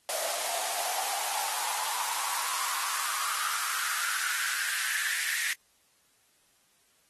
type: noise with high-pass filter sweep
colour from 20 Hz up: white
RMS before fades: -31 dBFS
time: 0.09-5.53 s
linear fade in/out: 0 ms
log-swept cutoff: 630 to 1900 Hz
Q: 6
effects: white hiss -67 dBFS RMS until 7.09 s + AAC 32 kbps